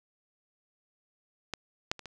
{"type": "clicks", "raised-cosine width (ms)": 0.2, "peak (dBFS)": [-16, -11, -27, -25], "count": 4, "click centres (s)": [1.537, 1.915, 1.993, 2.057], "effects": []}